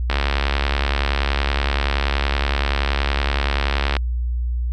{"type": "click train", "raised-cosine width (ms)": 0.3, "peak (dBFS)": -4, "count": 274, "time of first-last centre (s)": [0.1, 3.967], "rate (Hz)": 70.6, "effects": ["added 60 Hz sine -19 dBFS peak until 4.72 s"]}